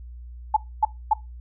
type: tone bursts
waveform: sine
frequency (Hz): 861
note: A5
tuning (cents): -38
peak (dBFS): -14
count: 3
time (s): 0.54-1.135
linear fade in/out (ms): 5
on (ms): 25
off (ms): 260
effects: noise-tail reverb RT60 0.2 s tail -18 dB re dry + added 60 Hz sine -37 dBFS peak until 1.4 s